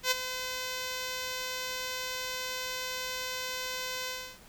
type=tone with ADSR envelope; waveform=5% pulse; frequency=510 Hz; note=C5; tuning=44 cents flat; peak=-11 dBFS; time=0.03-4.39 s; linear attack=81 ms; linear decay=21 ms; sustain=-11 dB; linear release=310 ms; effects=pink hiss -55 dBFS RMS until 4.48 s